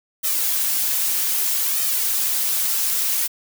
blue noise with flanger, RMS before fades -21 dBFS, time 0.23-3.28 s, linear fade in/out 20 ms, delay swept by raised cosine 1.6 to 6.1 ms, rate 0.63 Hz, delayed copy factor +0.75, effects none

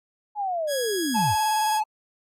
sine linear sweep, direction down, 854 to 68.5 Hz, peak -24 dBFS, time 0.35-1.36 s, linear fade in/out 50 ms
10% pulse tone, 1661.2 Hz, G#6, in tune, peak -20 dBFS, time 0.67-1.81 s, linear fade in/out 50 ms
triangle tone with vibrato, 863 Hz, A5, 34 cents flat, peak -19 dBFS, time 1.14-1.84 s, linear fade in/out 20 ms, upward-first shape square, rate 19 Hz, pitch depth 26 cents each way
effects Opus 48 kbps

